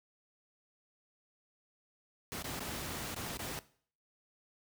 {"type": "noise with dropouts", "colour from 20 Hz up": "pink", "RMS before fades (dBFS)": -40, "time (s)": [2.32, 3.59], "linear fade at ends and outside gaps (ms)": 0, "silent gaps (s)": [[2.424, 2.443], [2.594, 2.605], [3.145, 3.163], [3.371, 3.392]], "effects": ["noise-tail reverb RT60 0.5 s tail -18 dB re dry", "high-pass 60 Hz 12 dB/octave"]}